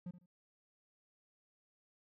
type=tone with echo; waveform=triangle; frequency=177.5 Hz; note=F3; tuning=28 cents sharp; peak=-39 dBFS; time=0.06-0.11 s; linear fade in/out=5 ms; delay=75 ms; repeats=2; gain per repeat=-13 dB; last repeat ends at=0.26 s; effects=none